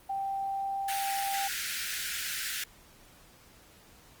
sine tone with pitch glide, 784 to 788.5 Hz, G5 to G5, 0 to +10 cents, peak -30 dBFS, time 0.09-1.48 s, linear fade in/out 10 ms, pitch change +10 cents, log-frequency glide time 0.45-1.28 s
pink high-pass noise, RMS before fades -35 dBFS, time 0.88-2.64 s, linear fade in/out 5 ms, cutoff 1400 Hz, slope 96 dB/octave
effects pink hiss -57 dBFS RMS until 4.2 s + Opus 32 kbps

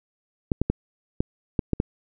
clicks, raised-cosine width 3 ms, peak -8 dBFS, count 7, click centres 0.518 / 0.616 / 0.7 / 1.205 / 1.592 / 1.733 / 1.801 s, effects none

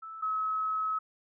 sine tone pair in turn, 1313 / 1285.2 Hz, E6 / E6, -7 / -44 cents, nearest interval unison, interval 37 cents, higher first, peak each -40 / -28 dBFS, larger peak second, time 0.02-0.22 / 0.22-0.99 s, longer second, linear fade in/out 10 ms, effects none

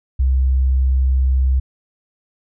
sine tone, 65.3 Hz, C2, 3 cents flat, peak -12 dBFS, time 0.19-1.6 s, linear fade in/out 10 ms, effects none

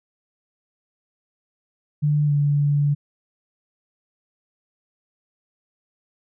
sine tone with pitch glide, 148.2 to 144.65 Hz, D3 to D3, +16 to -26 cents, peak -16 dBFS, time 2.02-2.95 s, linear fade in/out 20 ms, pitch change -42 cents, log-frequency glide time 2.26-2.32 s, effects none

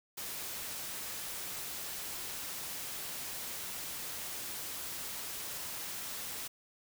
white noise, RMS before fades -41 dBFS, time 0.17-6.48 s, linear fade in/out 10 ms, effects none

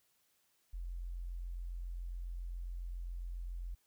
sine tone, 43.65 Hz, F1, in tune, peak -39 dBFS, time 0.73-3.75 s, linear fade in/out 10 ms, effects white hiss -75 dBFS RMS until 3.86 s

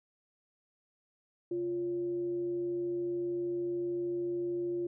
sine tone with frequency modulation, 349.2 Hz, F4, in tune, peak -31 dBFS, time 1.51-4.87 s, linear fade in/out 5 ms, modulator 215 Hz, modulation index 0.22, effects none

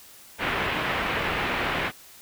white low-pass noise, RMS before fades -27 dBFS, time 0.38-1.92 s, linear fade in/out 50 ms, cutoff 2600 Hz, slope 24 dB/octave, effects white hiss -49 dBFS RMS until 2.21 s

